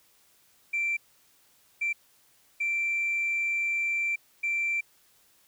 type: tone bursts at uneven times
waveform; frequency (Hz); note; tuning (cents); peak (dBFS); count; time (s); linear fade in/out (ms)
sine; 2349; D7; 0; -24; 4; 0.73-0.97 / 1.81-1.93 / 2.6-4.16 / 4.43-4.81; 10
effects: tanh soft clip ceiling -22 dBFS + white hiss -63 dBFS RMS until 5.47 s